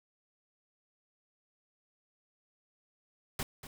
pink noise with echo, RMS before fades -35 dBFS, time 3.39-3.43 s, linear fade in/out 2 ms, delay 240 ms, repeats 1, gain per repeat -12 dB, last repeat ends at 3.67 s, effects none

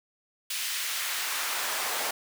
pink noise with high-pass filter sweep, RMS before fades -31 dBFS, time 0.5-2.11 s, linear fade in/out 5 ms, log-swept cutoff 2700 to 620 Hz, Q 0.92, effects none

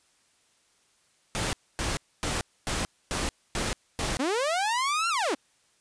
pink noise bursts, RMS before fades -29 dBFS, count 7, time 1.35-4.17 s, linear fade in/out 0 ms, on 180 ms, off 260 ms
sawtooth linear two-way sweep, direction up then down, 239.2 to 1396.9 to 239.2 Hz, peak -21 dBFS, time 4.19-5.35 s, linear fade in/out 10 ms, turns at 5.09 s
effects white hiss -66 dBFS RMS until 5.8 s + resampled to 22050 Hz

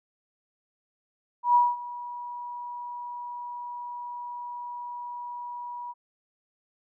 sine tone with ADSR envelope, 968 Hz, B5, 35 cents flat, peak -15 dBFS, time 1.43-5.94 s, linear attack 120 ms, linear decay 210 ms, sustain -19 dB, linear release 35 ms, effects none

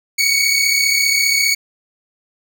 20% pulse tone pair together, 2217 / 2252 Hz, C#7 / C#7, 0 / +27 cents, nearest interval unison, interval 27 cents, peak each -11 dBFS, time 0.18-1.55 s, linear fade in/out 10 ms, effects none

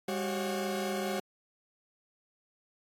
40% pulse tone cluster, 201.3 / 378.1 / 546 / 720 Hz, G3 / F#4 / C#5 / F#5, +46 / +38 / -26 / -47 cents, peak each -35 / -35 / -37 / -39 dBFS, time 0.08-1.2 s, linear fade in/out 5 ms, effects AAC 48 kbps

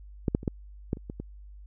clicks, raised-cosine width 3 ms, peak -12 / -10 / -27 / -13 / -14 / -29 / -23 / -22 dBFS, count 8, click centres 0.282 / 0.349 / 0.431 / 0.478 / 0.931 / 0.971 / 1.099 / 1.2 s, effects added 50 Hz sine -44 dBFS peak until 1.66 s

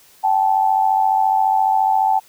sine tone pair together, 772 / 866.5 Hz, G5 / A5, -27 / -27 cents, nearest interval major second, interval 200 cents, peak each -16 dBFS, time 0.23-2.2 s, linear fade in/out 20 ms, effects white hiss -50 dBFS RMS until 2.28 s

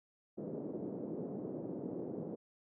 white band-pass noise, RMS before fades -42 dBFS, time 0.37-2.36 s, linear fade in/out 20 ms, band 150 to 450 Hz, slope 24 dB/octave, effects none

